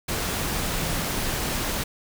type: tone in noise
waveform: sine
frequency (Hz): 166.5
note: E3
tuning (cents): +18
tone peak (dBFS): -35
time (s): 0.59-1.04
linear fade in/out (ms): 10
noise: pink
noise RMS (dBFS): -27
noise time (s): 0.08-1.84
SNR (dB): -11
effects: none